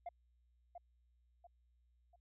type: tone with echo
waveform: sine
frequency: 698.5 Hz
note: F5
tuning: in tune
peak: -39 dBFS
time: 0.06-0.09 s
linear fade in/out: 5 ms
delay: 690 ms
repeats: 3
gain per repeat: -8 dB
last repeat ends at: 2.16 s
effects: tanh soft clip ceiling -41 dBFS + added 60 Hz sine -70 dBFS peak until 2.2 s